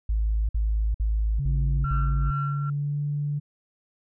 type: tone bursts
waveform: sine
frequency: 53.7 Hz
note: A1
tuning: 41 cents flat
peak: -20 dBFS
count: 5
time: 0.09-2.306 s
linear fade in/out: 5 ms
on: 400 ms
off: 54 ms
type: tone with pitch glide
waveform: sine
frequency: 138.59 to 145.82 Hz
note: C#3 to D3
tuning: 0 to -12 cents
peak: -24 dBFS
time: 1.38-3.4 s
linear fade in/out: 20 ms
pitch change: +88 cents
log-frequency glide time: 2.03-3.01 s
type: tone with tremolo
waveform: sine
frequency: 1361 Hz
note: F6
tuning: 45 cents flat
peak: -28 dBFS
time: 1.84-2.7 s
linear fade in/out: 5 ms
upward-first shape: sine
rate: 2.3 Hz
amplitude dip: 65%
effects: tanh soft clip ceiling -16 dBFS